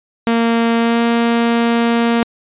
sawtooth tone with pitch glide, 231 to 233.5 Hz, A#3 to A#3, -16 to +3 cents, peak -8 dBFS, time 0.27-2.23 s, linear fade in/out 0 ms, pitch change +19 cents, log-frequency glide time 0.77-1.01 s, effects resampled to 8000 Hz

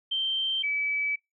sine tone pair in turn, 3132 / 2294 Hz, G7 / D7, -2 / -41 cents, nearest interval perfect fourth, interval 539 cents, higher first, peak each -25 dBFS, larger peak neither, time 0.11-0.63 / 0.63-1.16 s, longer second, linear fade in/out 10 ms, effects noise-tail reverb RT60 0.2 s tail -25 dB re dry

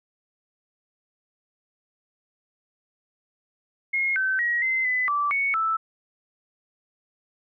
sine tone with pitch steps, 2153 / 1537 / 1902 / 2064 / 2007 / 1163 / 2220 / 1318 Hz, C7 / G6 / A#6 / C7 / B6 / D6 / C#7 / E6, +49 / -35 / +34 / -24 / +27 / -17 / +2 / -1 cents, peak -21 dBFS, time 3.93-5.77 s, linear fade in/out 10 ms, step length 230 ms, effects none

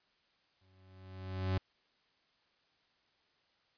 40% pulse tone with exponential growth, 93.9 Hz, F#2, 26 cents sharp, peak -28 dBFS, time 0.61-1.58 s, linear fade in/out 5 ms, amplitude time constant 210 ms, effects white hiss -73 dBFS RMS until 3.77 s + resampled to 11025 Hz

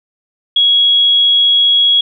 sine tone, 3325 Hz, G#7, 1 cent sharp, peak -7 dBFS, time 0.56-2.01 s, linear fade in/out 5 ms, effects none

